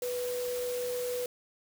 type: tone in noise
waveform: sine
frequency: 493.1 Hz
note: B4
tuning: 3 cents flat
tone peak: -31 dBFS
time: 0.02-1.26 s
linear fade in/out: 2 ms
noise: white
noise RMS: -42 dBFS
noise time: 0.02-1.26 s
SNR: +8 dB
effects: none